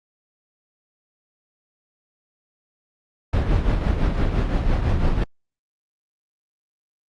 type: noise with tremolo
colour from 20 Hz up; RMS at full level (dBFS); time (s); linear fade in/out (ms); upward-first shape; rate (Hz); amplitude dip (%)
brown; -17; 3.33-5.24; 5; triangle; 5.9; 55
effects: low-pass 4000 Hz 12 dB/octave + Opus 48 kbps